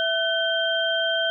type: tone cluster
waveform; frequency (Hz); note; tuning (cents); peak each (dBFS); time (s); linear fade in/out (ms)
sine; 660 / 1516 / 3163; E5 / F#6 / G7; +2 / +42 / +15; -25; 0-1.3; 0
effects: none